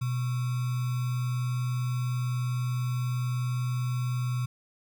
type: tone with sample-and-hold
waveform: sine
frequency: 124.5 Hz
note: B2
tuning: 14 cents sharp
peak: -26 dBFS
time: 0.01-4.46 s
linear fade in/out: 10 ms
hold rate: 1225 Hz
effects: none